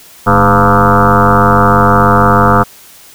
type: tone with frequency modulation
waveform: sine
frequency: 700 Hz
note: F5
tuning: 4 cents sharp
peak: -4 dBFS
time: 0.26-2.64 s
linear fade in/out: 20 ms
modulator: 96.7 Hz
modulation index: 7.1
effects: white hiss -38 dBFS RMS until 3.14 s